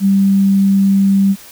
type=tone; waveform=sine; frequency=196 Hz; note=G3; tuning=in tune; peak=-8 dBFS; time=0-1.36 s; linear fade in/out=50 ms; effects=white hiss -38 dBFS RMS until 1.51 s